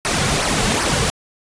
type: noise with flanger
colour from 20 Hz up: pink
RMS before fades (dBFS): -18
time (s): 0.05-1.1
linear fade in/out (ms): 0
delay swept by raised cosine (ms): 0.27 to 3.27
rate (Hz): 2.6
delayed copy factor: -0.6
effects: resampled to 22050 Hz